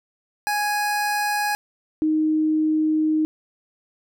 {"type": "tone pair in turn", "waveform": ["25% pulse", "sine"], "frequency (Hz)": [830.6, 311.1], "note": ["G#5", "D#4"], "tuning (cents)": [0, 0], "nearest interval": "octave + perfect fourth", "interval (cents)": 1700, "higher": "first", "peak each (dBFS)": -17, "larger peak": "neither", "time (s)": [[0.47, 1.55], [2.02, 3.25]], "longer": "second", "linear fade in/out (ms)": 0, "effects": []}